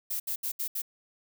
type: noise bursts at uneven times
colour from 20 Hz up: violet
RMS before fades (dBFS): -32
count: 5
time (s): 0.1-0.2 / 0.27-0.36 / 0.43-0.52 / 0.59-0.68 / 0.75-0.82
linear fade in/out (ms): 10
effects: none